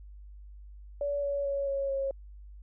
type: tone with pitch steps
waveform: sine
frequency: 572 / 565.1 / 558.3 / 551.6 / 544.9 Hz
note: D5 / C#5 / C#5 / C#5 / C#5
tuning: -46 / +33 / +12 / -9 / -30 cents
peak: -28 dBFS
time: 1.01-2.11 s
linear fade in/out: 2 ms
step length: 220 ms
effects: added 50 Hz sine -45 dBFS peak until 2.62 s